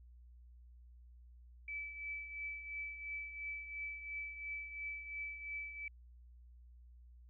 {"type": "tone with tremolo", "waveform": "sine", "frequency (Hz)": 2307, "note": "D7", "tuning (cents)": -31, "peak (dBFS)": -39, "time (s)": [1.68, 5.88], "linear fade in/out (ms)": 2, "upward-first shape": "triangle", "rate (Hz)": 2.9, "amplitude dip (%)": 65, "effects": ["added 60 Hz sine -56 dBFS peak until 7.29 s"]}